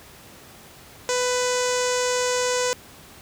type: tone with low-pass filter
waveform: sawtooth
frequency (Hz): 497.9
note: B4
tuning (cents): +14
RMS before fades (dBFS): -23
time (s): 1.09-2.73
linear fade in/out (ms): 0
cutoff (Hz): 7000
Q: 3.7
effects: pink hiss -46 dBFS RMS until 3.21 s + high-pass 60 Hz 12 dB/octave